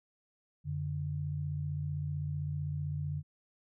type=tone pair together; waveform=sine; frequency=90.77 / 146.4 Hz; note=F#2 / D3; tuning=-33 / -5 cents; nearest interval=minor sixth; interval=828 cents; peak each=-38 / -34 dBFS; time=0.64-3.23 s; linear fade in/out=50 ms; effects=none